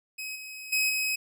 sawtooth tone with level steps, 2541 Hz, D#7, 36 cents sharp, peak -31 / -36 / -20 / -23 dBFS, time 0.18-1.16 s, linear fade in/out 10 ms, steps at 0.35 / 0.72 / 0.89 s, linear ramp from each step 10 ms, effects none

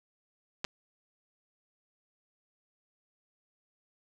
clicks, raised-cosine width 0.2 ms, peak -16 dBFS, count 2, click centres 0.644 / 0.649 s, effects none

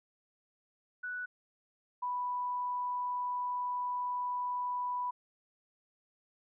sine tone pair in turn, 1480 / 987.8 Hz, F#6 / B5, 0 / 0 cents, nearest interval perfect fifth, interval 700 cents, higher first, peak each -36 / -32 dBFS, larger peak second, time 1.03-1.26 / 2.02-5.11 s, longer second, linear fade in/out 10 ms, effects none

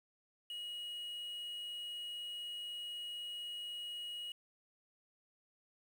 triangle tone with quantisation, 2899 Hz, F#7, 36 cents flat, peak -40 dBFS, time 0.5-4.32 s, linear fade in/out 2 ms, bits 10, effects none

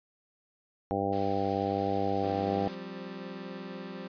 harmonic tone, 98.7 Hz, G2, 12 cents sharp, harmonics 1 / 2 / 3 / 4 / 5 / 6 / 7 / 8, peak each -38 / -36 / -35 / -36 / -34 / -38 / -36 / -33 dBFS, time 0.91-2.68 s, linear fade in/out 0 ms
white noise, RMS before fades -46 dBFS, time 1.12-2.75 s, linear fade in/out 10 ms
25% pulse chord, F suspended second, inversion none, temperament equal with one note detuned, 175.73 / 196 / 261.6 Hz, F3 / G3 / C4, +11 / 0 / 0 cents, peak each -40 / -38 / -41 dBFS, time 2.23-4.08 s, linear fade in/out 10 ms
effects resampled to 11025 Hz

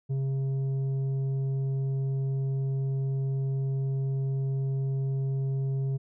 sine tone with tanh clipping, 135.2 Hz, C#3, 43 cents flat, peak -27 dBFS, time 0.09-5.98 s, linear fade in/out 20 ms, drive 6 dB, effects none

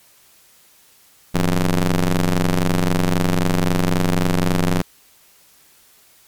sawtooth ring-modulated tone, 91.1 Hz, F#2, 26 cents flat, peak -8 dBFS, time 1.34-4.82 s, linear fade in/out 10 ms, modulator 79.2 Hz, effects white hiss -52 dBFS RMS until 6.27 s + MP3 96 kbps

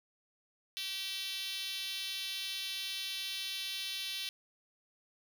5% pulse tone with high-pass filter, 385.4 Hz, G4, 29 cents flat, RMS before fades -39 dBFS, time 0.77-4.29 s, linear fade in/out 0 ms, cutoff 3300 Hz, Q 2, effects none

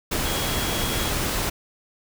sine tone in noise, 3310 Hz, G#7, 6 cents flat, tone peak -33 dBFS, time 0.25-1.1 s, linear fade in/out 10 ms, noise pink, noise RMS -25 dBFS, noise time 0.11-1.5 s, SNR -11 dB, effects none

